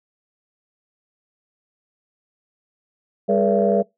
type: tone cluster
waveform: sine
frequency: 200.3 / 420.6 / 481.9 / 573 / 673 Hz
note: G3 / G#4 / B4 / D5 / E5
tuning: +38 / +22 / -43 / -43 / +36 cents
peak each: -21 dBFS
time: 3.28-3.83 s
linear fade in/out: 20 ms
effects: noise-tail reverb RT60 0.2 s tail -25 dB re dry + tanh soft clip ceiling -4 dBFS